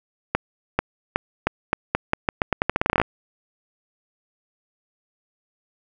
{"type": "accelerating click train", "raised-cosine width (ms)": 0.5, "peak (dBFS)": -3, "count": 21, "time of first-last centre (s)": [0.35, 3.016], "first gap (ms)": 440, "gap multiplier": 0.84, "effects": []}